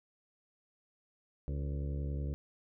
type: harmonic tone with a mistuned harmonic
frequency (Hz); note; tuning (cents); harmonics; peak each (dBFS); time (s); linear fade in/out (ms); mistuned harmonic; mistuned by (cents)
70.7; C#2; +35; 1 / 2 / 3 / 4 / 5 / 6 / 7 / 8; -35 / -39 / -50 / -48 / -52 / -53 / -53 / -56; 1.48-2.34; 0; 6; +51
effects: none